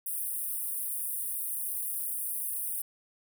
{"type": "high-pass noise", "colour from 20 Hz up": "pink", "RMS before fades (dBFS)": -34, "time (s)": [0.06, 2.82], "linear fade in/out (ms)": 5, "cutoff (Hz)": 9000, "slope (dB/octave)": 96, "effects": []}